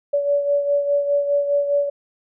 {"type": "beating tone pair", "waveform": "sine", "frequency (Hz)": [571, 575.9], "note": ["D5", "D5"], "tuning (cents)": [-49, -34], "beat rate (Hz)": 4.9, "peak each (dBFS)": [-17, -25], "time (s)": [0.13, 1.9], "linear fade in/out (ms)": 10, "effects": []}